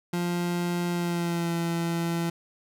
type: tone with pitch glide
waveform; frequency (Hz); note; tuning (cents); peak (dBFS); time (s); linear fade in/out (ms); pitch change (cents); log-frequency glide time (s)
30% pulse; 174.6 to 168.65; F3 to E3; 0 to +40; -23; 0.13-2.3; 5; -60; 0.9-1.55
effects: none